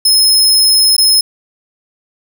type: tone with dropouts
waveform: sawtooth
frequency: 5170 Hz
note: E8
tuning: 34 cents flat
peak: -4 dBFS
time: 0.05-1.21 s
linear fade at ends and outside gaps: 5 ms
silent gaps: 0.966-0.98 s
effects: none